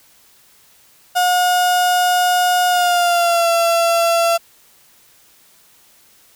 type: tone with pitch glide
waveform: 35% pulse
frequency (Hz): 720 to 675.7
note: F#5 to E5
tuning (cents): -47 to +43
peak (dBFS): -11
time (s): 1.15-4.38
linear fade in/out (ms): 20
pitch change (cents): -110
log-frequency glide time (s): 2.69-3.49
effects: white hiss -51 dBFS RMS until 6.35 s